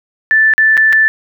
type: tone with dropouts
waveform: sine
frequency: 1760 Hz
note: A6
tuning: in tune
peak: -6 dBFS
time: 0.31-1.08 s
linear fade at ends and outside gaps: 0 ms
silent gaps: 0.537-0.58 / 0.77-0.776 / 0.926-0.93 s
effects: none